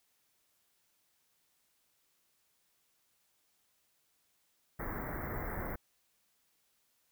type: band-stop noise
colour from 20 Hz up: pink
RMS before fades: -39 dBFS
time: 4.79-5.76 s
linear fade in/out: 10 ms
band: 2100 to 14000 Hz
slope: 96 dB/octave
effects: white hiss -75 dBFS RMS until 7.11 s